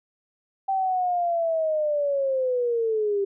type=linear sweep; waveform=sine; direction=down; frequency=780 to 392 Hz; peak=-21 dBFS; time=0.68-3.25 s; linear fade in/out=10 ms; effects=none